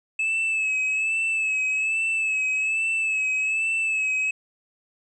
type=tone with vibrato; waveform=triangle; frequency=2600 Hz; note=E7; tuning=24 cents flat; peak=-20 dBFS; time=0.19-4.31 s; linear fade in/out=5 ms; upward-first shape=sine; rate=1.2 Hz; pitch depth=42 cents each way; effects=resampled to 22050 Hz